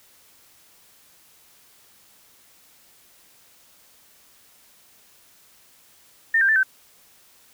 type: tone with pitch steps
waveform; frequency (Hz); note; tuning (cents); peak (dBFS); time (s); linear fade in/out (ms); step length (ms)
sine; 1812 / 1585 / 1766 / 1543; A#6 / G6 / A6 / G6; -50 / +19 / +6 / -28; -15; 6.34-6.632; 5; 73
effects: white hiss -55 dBFS RMS until 7.53 s